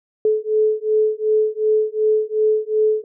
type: beating tone pair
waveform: sine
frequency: 430 / 432.7 Hz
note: A4 / A4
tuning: -40 / -29 cents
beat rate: 2.7 Hz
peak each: -18 dBFS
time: 0.25-3.04 s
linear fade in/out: 2 ms
effects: none